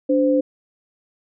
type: tone pair together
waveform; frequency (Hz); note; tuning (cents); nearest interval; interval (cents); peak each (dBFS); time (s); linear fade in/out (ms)
sine; 290.1 / 516.9; D4 / C5; -21 / -21; minor seventh; 1000; -17; 0.09-0.41; 10
effects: none